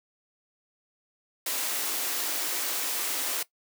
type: high-pass noise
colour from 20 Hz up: white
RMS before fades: -30 dBFS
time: 1.46-3.43 s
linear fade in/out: 5 ms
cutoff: 260 Hz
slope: 48 dB/octave
effects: noise-tail reverb RT60 0.1 s tail -18 dB re dry